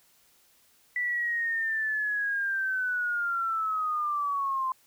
sine linear sweep, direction down, 1975.5 to 1034 Hz, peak -26 dBFS, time 0.96-4.72 s, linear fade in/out 2 ms, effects white hiss -63 dBFS RMS until 4.86 s

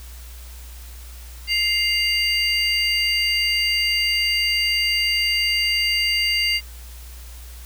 triangle tone cluster, 2101 / 2806 / 4692 Hz, C7 / F7 / D8, +7 / +8 / -2 cents, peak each -21 dBFS, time 1.47-6.61 s, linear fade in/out 50 ms, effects added 60 Hz sine -36 dBFS peak until 7.65 s + white hiss -45 dBFS RMS until 7.65 s

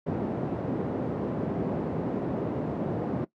pink band-pass noise, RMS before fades -30 dBFS, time 0.06-3.25 s, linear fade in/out 10 ms, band 150 to 490 Hz, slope 12 dB/octave, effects noise-tail reverb RT60 0.1 s tail -18 dB re dry + high-pass 80 Hz 12 dB/octave

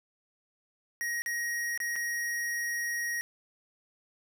square tone with dropouts, 1887 Hz, A#6, 21 cents sharp, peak -31 dBFS, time 1.01-3.21 s, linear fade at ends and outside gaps 0 ms, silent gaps 1.22-1.261 / 1.776-1.802 / 1.957-1.962 s, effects none

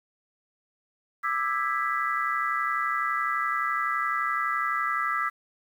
sine chord, E dominant seventh, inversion third, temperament just, 1186.7 / 1318.5 / 1648.1 / 1977.8 Hz, D6 / E6 / G#6 / B6, +18 / 0 / -14 / +2 cents, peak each -30 / -28 / -33 / -31 dBFS, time 1.23-5.3 s, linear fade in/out 20 ms, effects 9-bit

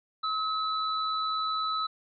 sine tone pair together, 1282 / 3970 Hz, E6 / B7, -49 / +8 cents, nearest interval octave + minor sixth, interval 1957 cents, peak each -28 / -34 dBFS, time 0.23-1.87 s, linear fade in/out 10 ms, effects none

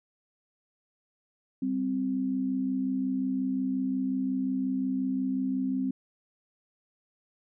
sine tone pair together, 196 / 261.6 Hz, G3 / C4, 0 / 0 cents, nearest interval perfect fourth, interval 500 cents, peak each -33 / -27 dBFS, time 1.62-5.91 s, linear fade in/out 5 ms, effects none

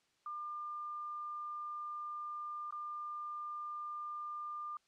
sine tone with dropouts, 1200 Hz, D6, 37 cents sharp, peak -40 dBFS, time 0.26-4.77 s, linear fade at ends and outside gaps 2 ms, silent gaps 2.708-2.724 s, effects white hiss -75 dBFS RMS until 4.87 s + low-pass 6000 Hz 12 dB/octave

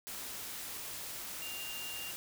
sine tone in noise, 2794 Hz, F7, in tune, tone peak -43 dBFS, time 1.42-2.11 s, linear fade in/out 0 ms, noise white, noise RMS -43 dBFS, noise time 0.07-2.16 s, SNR -3 dB, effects none

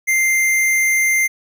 square tone, 2093 Hz, C7, in tune, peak -14 dBFS, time 0.07-1.28 s, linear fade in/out 20 ms, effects none

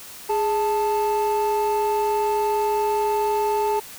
triangle tone pair together, 415.3 / 880 Hz, G#4 / A5, 0 / 0 cents, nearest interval octave + minor second, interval 1300 cents, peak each -19 dBFS, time 0.29-3.8 s, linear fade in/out 10 ms, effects tanh soft clip ceiling -13 dBFS + white hiss -40 dBFS RMS until 3.98 s

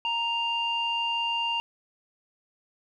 square tone with low-pass filter, 932.3 Hz, A#5, in tune, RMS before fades -28 dBFS, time 0.05-1.6 s, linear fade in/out 0 ms, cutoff 2700 Hz, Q 4.5, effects none

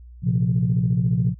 sine chord, Bb suspended second, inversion none, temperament equal, 116.54 / 130.81 / 174.61 Hz, Bb2 / C3 / F3, 0 / 0 / 0 cents, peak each -21 dBFS, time 0.22-1.35 s, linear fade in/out 50 ms, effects tanh soft clip ceiling -10 dBFS + added 60 Hz sine -40 dBFS peak until 1.39 s

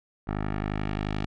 10% pulse tone with low-pass filter sweep, 51.4 Hz, G#1, 17 cents flat, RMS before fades -30 dBFS, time 0.27-1.26 s, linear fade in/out 10 ms, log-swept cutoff 1500 to 3700 Hz, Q 1.2, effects none

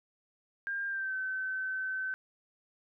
sine tone with pitch glide, 1602 to 1530.5 Hz, G6 to G6, +37 to -42 cents, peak -32 dBFS, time 0.67-2.14 s, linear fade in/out 0 ms, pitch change -79 cents, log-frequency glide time 0.87-1.15 s, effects none

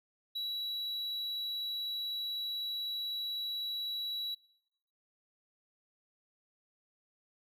triangle tone, 3912 Hz, B7, 17 cents flat, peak -33 dBFS, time 0.35-4.35 s, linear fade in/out 10 ms, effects noise-tail reverb RT60 0.9 s tail -24 dB re dry

